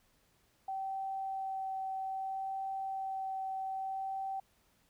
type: tone with vibrato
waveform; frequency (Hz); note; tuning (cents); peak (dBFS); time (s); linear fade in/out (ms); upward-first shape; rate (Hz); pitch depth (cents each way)
sine; 770; G5; -31; -35; 0.68-4.4; 5; sine; 0.62; 8
effects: pink hiss -71 dBFS RMS until 4.89 s